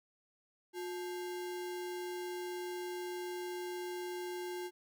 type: tone with sample-and-hold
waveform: sine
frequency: 358.4 Hz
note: F4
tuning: 45 cents sharp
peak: -38 dBFS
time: 0.73-4.71 s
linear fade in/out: 50 ms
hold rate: 1225 Hz
effects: none